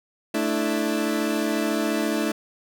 30% pulse chord, A suspended fourth, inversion none, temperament equal with one note detuned, 220 / 295.4 / 329.6 Hz, A3 / D4 / E4, 0 / +10 / 0 cents, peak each -24 dBFS, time 0.34-2.32 s, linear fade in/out 5 ms, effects none

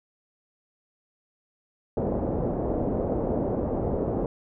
white low-pass noise, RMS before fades -27 dBFS, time 1.97-4.26 s, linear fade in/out 2 ms, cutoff 590 Hz, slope 24 dB/octave, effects none

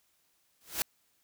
white noise with exponential growth, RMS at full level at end -27 dBFS, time 0.61-0.82 s, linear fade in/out 0 ms, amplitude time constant 44 ms, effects white hiss -72 dBFS RMS until 1.23 s

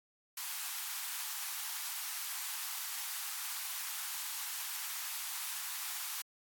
white high-pass noise, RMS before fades -40 dBFS, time 0.37-6.22 s, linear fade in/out 5 ms, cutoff 800 Hz, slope 48 dB/octave, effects AAC 64 kbps

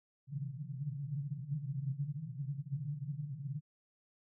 white band-pass noise, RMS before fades -40 dBFS, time 0.27-3.61 s, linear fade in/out 50 ms, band 130 to 150 Hz, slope 96 dB/octave, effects none

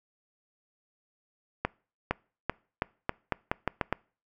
accelerating click train, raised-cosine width 0.5 ms, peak -11 dBFS, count 10, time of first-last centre 1.65-3.926 s, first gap 460 ms, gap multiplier 0.84, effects noise-tail reverb RT60 0.4 s tail -25 dB re dry

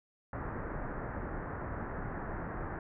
pink low-pass noise, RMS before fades -39 dBFS, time 0.33-2.79 s, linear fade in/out 2 ms, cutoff 1800 Hz, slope 48 dB/octave, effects none

